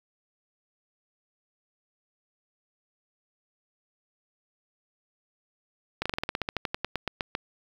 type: slowing click train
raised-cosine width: 0.3 ms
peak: -12 dBFS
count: 18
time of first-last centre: 6.02-7.351 s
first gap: 36 ms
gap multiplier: 1.09
effects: 7-bit